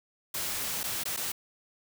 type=noise with dropouts; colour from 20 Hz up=white; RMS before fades=-33 dBFS; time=0.34-1.32 s; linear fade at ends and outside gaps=5 ms; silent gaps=0.833-0.838 / 1.037-1.054 / 1.165-1.172 s; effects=none